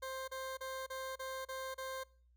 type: tone bursts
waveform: 20% pulse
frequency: 526 Hz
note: C5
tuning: 9 cents sharp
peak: -36 dBFS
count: 7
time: 0.02-2.038 s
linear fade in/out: 10 ms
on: 260 ms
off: 33 ms
effects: noise-tail reverb RT60 0.5 s tail -24 dB re dry + added 60 Hz sine -65 dBFS peak until 2.36 s